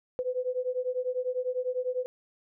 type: beating tone pair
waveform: sine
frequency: 499.4 / 509.4 Hz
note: B4 / C5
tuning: +19 / -46 cents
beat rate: 10 Hz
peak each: -31 dBFS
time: 0.19-2.06 s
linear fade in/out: 0 ms
effects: none